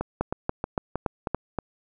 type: two click trains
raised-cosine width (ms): 1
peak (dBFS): -10 / -13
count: 5 / 6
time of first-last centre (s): 0.21-1.346 / 0.01-1.587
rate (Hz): 3.52 / 3.17
effects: none